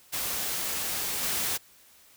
white noise with level steps, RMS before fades -31 / -29 dBFS, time 0.12-1.58 s, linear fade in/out 20 ms, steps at 1.23 s, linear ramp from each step 2 ms, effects white hiss -57 dBFS RMS until 2.16 s

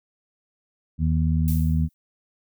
harmonic tone, 79.4 Hz, D#2, 36 cents sharp, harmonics 1 / 2 / 3, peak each -21 / -22 / -28 dBFS, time 0.98-1.89 s, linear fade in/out 50 ms
violet noise with exponential decay, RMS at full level -32 dBFS, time 1.48-1.94 s, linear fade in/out 0 ms, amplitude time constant 100 ms
effects none

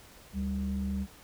sine tone pair together, 73.42 / 196 Hz, D2 / G3, 0 / 0 cents, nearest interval octave + perfect fourth, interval 1700 cents, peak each -32 / -30 dBFS, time 0.33-1.07 s, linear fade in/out 50 ms, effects tanh soft clip ceiling -25 dBFS + pink hiss -54 dBFS RMS until 1.23 s

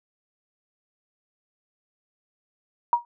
sine tone with exponential decay, 952 Hz, A#5, 36 cents sharp, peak -12 dBFS, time 2.93-3.05 s, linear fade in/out 1 ms, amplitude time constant 24 ms, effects none

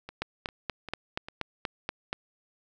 two click trains, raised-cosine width 0.3 ms, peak -24 / -14 dBFS, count 4 / 9, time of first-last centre 0.09-1.285 / 0.22-2.129 s, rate 2.51 / 4.19 Hz, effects none

